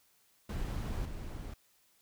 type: noise with level steps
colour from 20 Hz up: brown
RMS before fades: -36 / -42 dBFS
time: 0.49-1.54 s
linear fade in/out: 5 ms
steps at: 1.05 s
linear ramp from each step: 5 ms
effects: white hiss -69 dBFS RMS until 2.01 s